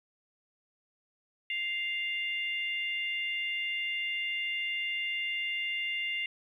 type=harmonic tone; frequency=698.5 Hz; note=F5; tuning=in tune; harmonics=3 / 4 / 5; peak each=-33 / -34 / -47 dBFS; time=1.5-6.26 s; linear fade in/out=2 ms; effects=11-bit